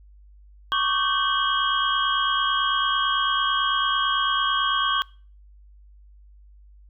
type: tone cluster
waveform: sine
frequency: 1111 / 1180 / 1548 / 2952 / 3248 Hz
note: C#6 / D6 / G6 / F#7 / G#7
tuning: +4 / +8 / -22 / -5 / -39 cents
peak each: -23 / -30 / -27 / -32 / -25 dBFS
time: 0.72-5.02 s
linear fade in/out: 0 ms
effects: noise-tail reverb RT60 0.4 s tail -24 dB re dry + added 50 Hz sine -47 dBFS peak until 6.89 s